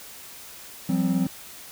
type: chord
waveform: triangle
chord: F suspended second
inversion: none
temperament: equal with one note detuned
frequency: 174.61 / 192.74 / 261.6 Hz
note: F3 / G3 / C4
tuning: 0 / -29 / 0 cents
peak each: -23 dBFS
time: 0.89-1.27 s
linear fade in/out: 5 ms
effects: white hiss -43 dBFS RMS until 1.71 s